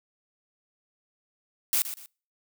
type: noise with echo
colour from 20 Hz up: blue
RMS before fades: -24 dBFS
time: 1.73-1.82 s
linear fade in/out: 0 ms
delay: 120 ms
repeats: 2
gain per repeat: -11 dB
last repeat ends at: 2.06 s
effects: noise-tail reverb RT60 0.4 s tail -25 dB re dry